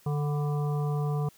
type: harmonic tone with a mistuned harmonic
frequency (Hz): 147.1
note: D3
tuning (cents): +3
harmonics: 1 / 3 / 5 / 7 / 8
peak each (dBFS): -26 / -36 / -40 / -43 / -44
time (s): 0.06-1.29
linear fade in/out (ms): 5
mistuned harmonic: 7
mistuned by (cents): -49
effects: white hiss -59 dBFS RMS until 1.37 s